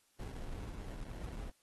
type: noise with sample-and-hold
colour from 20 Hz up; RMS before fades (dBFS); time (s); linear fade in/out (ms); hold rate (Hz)
brown; -44; 0.19-1.5; 5; 1225
effects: white hiss -73 dBFS RMS until 1.62 s + AAC 32 kbps